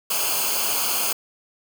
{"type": "noise with comb filter", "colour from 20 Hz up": "white", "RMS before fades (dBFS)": -23, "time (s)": [0.1, 1.13], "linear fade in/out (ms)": 5, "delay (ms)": 0.53, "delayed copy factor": -0.8, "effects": []}